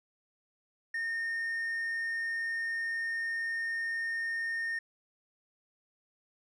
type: tone with hard clipping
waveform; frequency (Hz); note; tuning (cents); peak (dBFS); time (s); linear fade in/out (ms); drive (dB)
sine; 1831; A#6; -32; -32; 0.94-4.79; 5; 2
effects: none